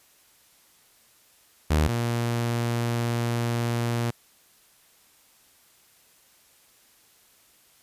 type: tone pair in turn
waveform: sawtooth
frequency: 76.8 / 118.11 Hz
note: D#2 / A#2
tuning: -22 / +23 cents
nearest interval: perfect fifth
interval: 745 cents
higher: second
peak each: -15 / -20 dBFS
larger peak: first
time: 1.7-1.88 / 1.88-4.11 s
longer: second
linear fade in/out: 10 ms
effects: white hiss -59 dBFS RMS until 7.82 s + resampled to 32000 Hz